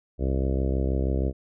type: harmonic tone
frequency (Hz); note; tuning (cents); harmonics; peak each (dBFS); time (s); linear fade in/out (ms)
66.3; C2; +23; 1 / 2 / 3 / 4 / 5 / 6 / 7 / 8 / 9 / 10; -24 / -31 / -34 / -34 / -34 / -35 / -37 / -39 / -39 / -45; 0.18-1.33; 50
effects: none